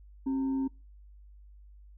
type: tone with frequency modulation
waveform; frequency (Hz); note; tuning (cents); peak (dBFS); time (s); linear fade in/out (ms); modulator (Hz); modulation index
sine; 268.4; C4; +44; -27; 0.26-0.68; 10; 647; 0.23
effects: noise-tail reverb RT60 0.3 s tail -26 dB re dry + added 50 Hz sine -50 dBFS peak until 1.97 s